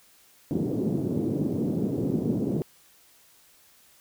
white band-pass noise, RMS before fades -27 dBFS, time 0.51-2.62 s, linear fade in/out 0 ms, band 120 to 360 Hz, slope 24 dB/octave, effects white hiss -58 dBFS RMS until 4 s

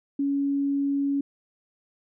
sine tone, 280 Hz, C#4, 18 cents sharp, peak -22 dBFS, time 0.19-1.21 s, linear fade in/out 5 ms, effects none

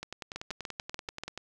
two click trains, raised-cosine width 0.2 ms, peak -19 / -21 dBFS, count 7 / 15, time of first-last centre 0.36-1.236 / 0.03-1.376 s, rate 6.85 / 10.4 Hz, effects none

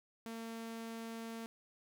sawtooth tone, 227.4 Hz, A#3, 43 cents flat, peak -39 dBFS, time 0.26-1.46 s, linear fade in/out 0 ms, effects none

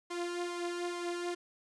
sawtooth tone with flanger, 349.2 Hz, F4, in tune, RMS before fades -37 dBFS, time 0.1-1.35 s, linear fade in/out 10 ms, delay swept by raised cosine 1.9 to 3.6 ms, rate 2.3 Hz, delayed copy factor +0.65, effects resampled to 22050 Hz

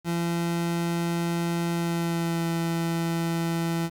30% pulse tone with pitch glide, 170 to 166.98 Hz, F3 to E3, -46 to +23 cents, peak -22 dBFS, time 0.04-3.9 s, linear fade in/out 50 ms, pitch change -31 cents, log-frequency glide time 1.73-2.47 s, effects 8-bit

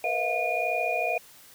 sine tone cluster, 466.1 / 499.8 / 645 / 707 / 2438 Hz, A#4 / B4 / E5 / F5 / D#7, 0 / +21 / -38 / +21 / -36 cents, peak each -37 / -35 / -30 / -29 / -29 dBFS, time 0.04-1.18 s, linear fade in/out 2 ms, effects white hiss -52 dBFS RMS until 1.54 s

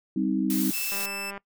sine chord, C minor, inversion second, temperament just, 196.22 / 261.6 / 314 Hz, G3 / C4 / Eb4, +2 / 0 / +16 cents, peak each -27 dBFS, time 0.16-0.71 s, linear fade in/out 5 ms
blue noise, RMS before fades -31 dBFS, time 0.5-1.06 s, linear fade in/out 2 ms
sawtooth tone, 2642 Hz, E7, 3 cents sharp, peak -29 dBFS, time 0.73-1.31 s, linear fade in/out 10 ms
click train, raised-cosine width 0.5 ms, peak -24 dBFS, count 92, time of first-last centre 0.92-1.377 s, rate 199 Hz
effects noise-tail reverb RT60 0.1 s tail -22 dB re dry

